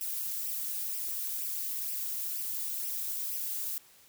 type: noise with flanger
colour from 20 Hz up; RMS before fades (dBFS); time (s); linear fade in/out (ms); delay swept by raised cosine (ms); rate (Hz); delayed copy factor
violet; -35; 0.01-3.78; 0; 0.36 to 2.86; 2.1; +0.75
effects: white hiss -59 dBFS RMS until 4.08 s